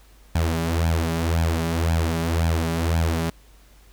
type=tone with flanger; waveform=sawtooth; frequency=82.41 Hz; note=E2; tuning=in tune; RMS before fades=-22 dBFS; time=0.35-3.3 s; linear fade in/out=5 ms; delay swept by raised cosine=1.2 to 5.1 ms; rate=1.9 Hz; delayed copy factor=+0.75; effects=added 50 Hz sine -49 dBFS peak until 3.92 s + pink hiss -56 dBFS RMS until 3.92 s